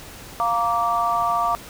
sine chord, Bb major, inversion second, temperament just, 699.2 / 932.3 / 1165.4 Hz, F5 / Bb5 / D6, +2 / 0 / -14 cents, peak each -23 / -25 / -21 dBFS, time 0.4-1.55 s, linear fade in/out 0 ms, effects pink hiss -40 dBFS RMS until 1.69 s

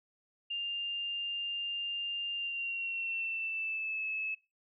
sine tone with pitch glide, 2800 to 2597 Hz, F7 to E7, +4 to -26 cents, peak -33 dBFS, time 0.5-4.35 s, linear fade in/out 10 ms, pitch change -130 cents, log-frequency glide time 2.35-4.04 s, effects noise-tail reverb RT60 0.3 s tail -21 dB re dry

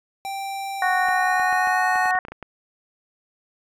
square tone with pitch glide, 784 to 850 Hz, G5 to G#5, 0 to +40 cents, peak -28 dBFS, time 0.25-2.11 s, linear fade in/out 0 ms, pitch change +140 cents, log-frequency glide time 0.96-1.85 s
harmonic tone, 369.2 Hz, F#4, 4 cents flat, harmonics 2 / 3 / 4 / 5, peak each -21 / -27 / -27 / -23 dBFS, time 0.82-2.19 s, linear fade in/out 2 ms
clicks, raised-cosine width 0.5 ms, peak -20 dBFS, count 11, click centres 1.086 / 1.398 / 1.527 / 1.673 / 1.957 / 2.057 / 2.153 / 2.251 / 2.284 / 2.32 / 2.427 s
effects resampled to 32000 Hz

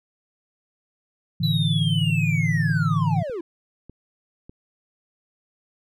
sine chord, A suspended fourth, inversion none, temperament equal with one note detuned, 110 / 145.73 / 164.81 Hz, A2 / D3 / E3, 0 / -13 / 0 cents, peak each -25 / -23 / -22 dBFS, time 1.4-3.23 s, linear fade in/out 10 ms
triangle linear sweep, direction down, 4000 to 313.9 Hz, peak -25 dBFS, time 1.43-3.41 s, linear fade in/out 5 ms
click train, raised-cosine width 3 ms, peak -29 dBFS, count 5, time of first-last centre 2.1-4.495 s, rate 1.67 Hz
effects none

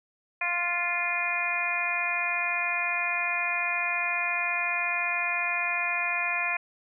harmonic tone, 349.2 Hz, F4, in tune, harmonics 2 / 3 / 4 / 5 / 6 / 7, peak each -35 / -35 / -38 / -34 / -33 / -28 dBFS, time 0.41-6.57 s, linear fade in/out 5 ms, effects none

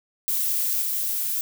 violet noise with level steps, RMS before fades -24 / -26 dBFS, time 0.28-1.41 s, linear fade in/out 0 ms, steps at 0.82 s, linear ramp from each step 2 ms, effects none

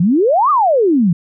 sine exponential two-way sweep, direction up then down, 159.1 to 1253 to 159.1 Hz, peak -9 dBFS, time 0-1.13 s, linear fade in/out 5 ms, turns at 0.5 s, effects none

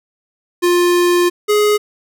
square tone pair in turn, 351.9 / 418.5 Hz, F4 / G#4, +13 / +13 cents, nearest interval minor third, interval 300 cents, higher second, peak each -11 dBFS, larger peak neither, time 0.62-1.3 / 1.48-1.78 s, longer first, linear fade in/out 20 ms, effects none

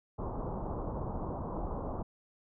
pink low-pass noise, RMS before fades -37 dBFS, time 0.18-2.03 s, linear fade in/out 10 ms, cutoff 1100 Hz, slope 48 dB/octave, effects none

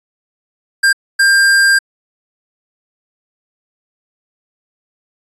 square tone bursts at uneven times, 1596 Hz, G6, 31 cents sharp, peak -8 dBFS, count 2, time 0.83-0.93 / 1.19-1.79 s, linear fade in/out 10 ms, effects resampled to 24000 Hz

